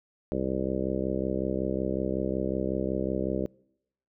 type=harmonic tone; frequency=65.41 Hz; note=C2; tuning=in tune; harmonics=1 / 2 / 3 / 4 / 5 / 6 / 7 / 8 / 9; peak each=-38 / -39 / -33 / -37 / -33 / -34 / -36 / -36 / -36 dBFS; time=0.32-3.46 s; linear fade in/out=0 ms; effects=noise-tail reverb RT60 0.8 s tail -26 dB re dry